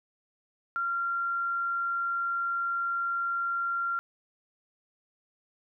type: tone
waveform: sine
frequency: 1380 Hz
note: F6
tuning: 21 cents flat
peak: -27 dBFS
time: 0.76-3.99 s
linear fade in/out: 0 ms
effects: none